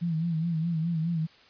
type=tone with vibrato; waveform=sine; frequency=164.81 Hz; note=E3; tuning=in tune; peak=-25 dBFS; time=0.01-1.27 s; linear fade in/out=20 ms; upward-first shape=sine; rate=4.8 Hz; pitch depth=80 cents each way; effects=white hiss -56 dBFS RMS until 1.49 s + resampled to 11025 Hz